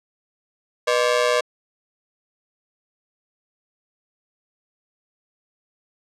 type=ring-modulated tone; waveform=sawtooth; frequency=551 Hz; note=C#5; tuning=11 cents flat; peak=-10 dBFS; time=0.87-1.41 s; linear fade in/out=10 ms; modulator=61.3 Hz; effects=low-pass 7000 Hz 12 dB/octave